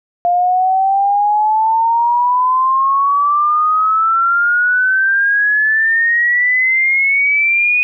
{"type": "exponential sweep", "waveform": "sine", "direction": "up", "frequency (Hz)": [698.5, 2489], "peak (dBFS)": -10, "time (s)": [0.25, 7.83], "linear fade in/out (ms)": 0, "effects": []}